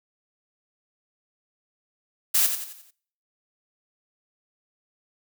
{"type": "noise with echo", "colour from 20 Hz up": "blue", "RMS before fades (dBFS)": -20, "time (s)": [2.34, 2.47], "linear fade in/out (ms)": 10, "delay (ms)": 88, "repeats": 5, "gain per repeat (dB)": -7, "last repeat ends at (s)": 2.91, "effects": ["noise-tail reverb RT60 0.6 s tail -24 dB re dry"]}